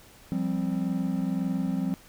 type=chord; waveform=triangle; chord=F suspended second; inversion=none; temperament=just; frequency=174.61 / 196.44 / 261.9 Hz; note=F3 / G3 / C4; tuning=0 / +4 / +2 cents; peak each=-28 dBFS; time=0.32-1.94 s; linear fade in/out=0 ms; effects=pink hiss -53 dBFS RMS until 2.08 s